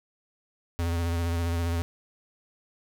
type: tone with vibrato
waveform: square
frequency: 84.7 Hz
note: E2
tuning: 48 cents sharp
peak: -26 dBFS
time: 0.79-1.82 s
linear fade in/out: 0 ms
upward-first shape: sine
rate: 15 Hz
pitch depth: 31 cents each way
effects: none